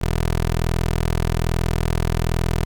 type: tone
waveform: 15% pulse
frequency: 41.2 Hz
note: E1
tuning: in tune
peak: -12 dBFS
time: 0.01-2.65 s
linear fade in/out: 10 ms
effects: 9-bit